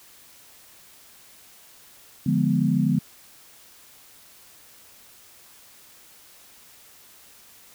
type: chord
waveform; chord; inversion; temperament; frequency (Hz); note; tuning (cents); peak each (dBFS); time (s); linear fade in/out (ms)
sine; D diminished seventh; none; equal; 146.83 / 174.61 / 207.7 / 246.9; D3 / F3 / Ab3 / Cb4; 0 / 0 / 0 / 0; -24; 2.26-2.99; 5
effects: white hiss -51 dBFS RMS until 7.74 s